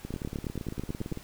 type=two click trains; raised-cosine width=3 ms; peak=-23 / -19 dBFS; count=21 / 10; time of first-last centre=0.05-1.174 / 0.14-1.124 s; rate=17.8 / 9.15 Hz; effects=pink hiss -51 dBFS RMS until 1.23 s